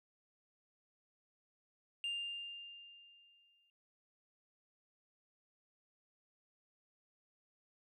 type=tone with exponential decay; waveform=sine; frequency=2800 Hz; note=F7; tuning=4 cents sharp; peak=-33 dBFS; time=2.04-3.7 s; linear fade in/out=1 ms; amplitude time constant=360 ms; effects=noise-tail reverb RT60 0.4 s tail -25 dB re dry + tanh soft clip ceiling -35 dBFS